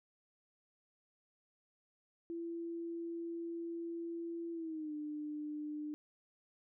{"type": "tone with pitch glide", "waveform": "sine", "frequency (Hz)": [336.6, 299.9], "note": ["E4", "D4"], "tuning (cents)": [36, 36], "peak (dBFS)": -39, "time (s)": [2.3, 5.94], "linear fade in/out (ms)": 0, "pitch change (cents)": -200, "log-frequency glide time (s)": [4.52, 4.94], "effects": []}